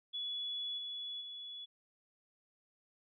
sine tone with level steps, 3406 Hz, G#7, 43 cents sharp, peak -37 / -40 / -44 dBFS, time 0.13-1.66 s, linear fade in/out 20 ms, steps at 0.77 / 1.2 s, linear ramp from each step 20 ms, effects none

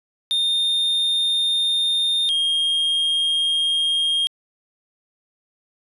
triangle tone pair in turn, 3643 / 3232 Hz, A#7 / G#7, -41 / -48 cents, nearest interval major second, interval 207 cents, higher first, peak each -16 / -16 dBFS, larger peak neither, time 0.31-2.29 / 2.29-4.27 s, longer neither, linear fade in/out 0 ms, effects resampled to 32000 Hz

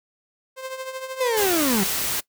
sawtooth tone with tremolo, 523.3 Hz, C5, in tune, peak -24 dBFS, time 0.56-1.47 s, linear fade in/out 50 ms, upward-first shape triangle, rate 13 Hz, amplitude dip 70%
35% pulse linear sweep, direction down, 523.3 to 182.1 Hz, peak -18 dBFS, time 1.2-1.84 s, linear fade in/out 10 ms
white noise, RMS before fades -25 dBFS, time 1.36-2.21 s, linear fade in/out 20 ms
effects noise-tail reverb RT60 0.1 s tail -20 dB re dry

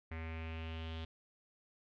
square tone with low-pass filter sweep, 81 Hz, E2, 30 cents flat, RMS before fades -43 dBFS, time 0.11-1.05 s, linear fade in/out 5 ms, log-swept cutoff 2100 to 3400 Hz, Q 4.4, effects none

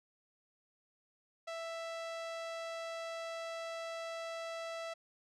sawtooth tone, 661 Hz, E5, 5 cents sharp, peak -36 dBFS, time 1.47-4.94 s, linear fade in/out 10 ms, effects low-pass 6000 Hz 12 dB/octave

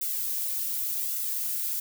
violet noise with flanger, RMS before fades -30 dBFS, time 0.01-1.8 s, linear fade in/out 5 ms, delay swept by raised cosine 1.4 to 3.4 ms, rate 0.88 Hz, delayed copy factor +0.7, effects none

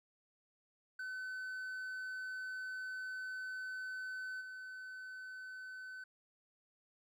triangle tone with level steps, 1516 Hz, F#6, 42 cents sharp, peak -39 / -44 dBFS, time 0.99-6.04 s, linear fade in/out 5 ms, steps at 4.4 s, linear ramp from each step 20 ms, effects none

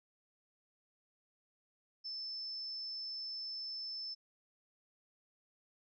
sine tone, 5274 Hz, E8, in tune, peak -40 dBFS, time 2.04-4.15 s, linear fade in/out 20 ms, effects none

